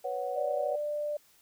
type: chord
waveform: sine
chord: B suspended second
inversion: none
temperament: just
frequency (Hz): 493.9 / 555.6 / 740.8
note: B4 / C#5 / F#5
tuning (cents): 0 / +4 / +2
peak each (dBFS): -36 / -35 / -35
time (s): 0.04-0.76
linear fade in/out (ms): 10
type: tone with pitch glide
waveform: sine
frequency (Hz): 587.3 to 592.8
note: D5 to D5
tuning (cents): 0 to +16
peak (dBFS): -30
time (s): 0.36-1.17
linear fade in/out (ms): 5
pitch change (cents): +16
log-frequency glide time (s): 0.56-0.79
effects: white hiss -63 dBFS RMS until 1.41 s